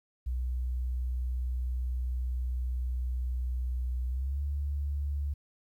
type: tone with pitch glide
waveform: sine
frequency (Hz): 62.2 to 71.45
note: B1 to D2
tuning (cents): +13 to -47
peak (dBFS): -29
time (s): 0.26-5.34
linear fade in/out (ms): 10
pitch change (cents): +240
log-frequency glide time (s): 4.08-4.42
effects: 11-bit